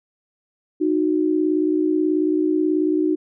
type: tone pair together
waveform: sine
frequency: 308.9 / 367.3 Hz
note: D#4 / F#4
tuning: -12 / -13 cents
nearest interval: minor third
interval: 299 cents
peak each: -18 / -21 dBFS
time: 0.8-3.16 s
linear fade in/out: 20 ms
effects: none